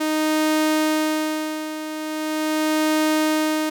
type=tone with tremolo; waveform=sawtooth; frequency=310 Hz; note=D#4; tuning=6 cents flat; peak=-13 dBFS; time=0-3.7 s; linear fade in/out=10 ms; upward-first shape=sine; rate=0.41 Hz; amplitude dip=70%; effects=none